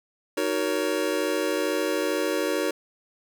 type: chord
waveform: square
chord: D# minor seventh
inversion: none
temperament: just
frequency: 311.1 / 373.4 / 466.7 / 560 Hz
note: D#4 / F#4 / A#4 / C#5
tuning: 0 / +16 / +2 / +18 cents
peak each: -30 dBFS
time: 0.37-2.71 s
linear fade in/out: 5 ms
effects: none